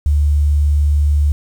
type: tone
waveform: sine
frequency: 73.42 Hz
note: D2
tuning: in tune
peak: -10 dBFS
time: 0.06-1.32 s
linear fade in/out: 0 ms
effects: 7-bit